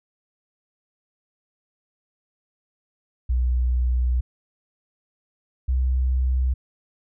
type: tone pair in turn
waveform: sine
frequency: 61.74 / 63.95 Hz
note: B1 / C2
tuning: 0 / -39 cents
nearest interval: minor second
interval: 61 cents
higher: second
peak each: -18 dBFS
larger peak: neither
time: 3.29-4.21 / 5.68-6.54 s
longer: first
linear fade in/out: 10 ms
effects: none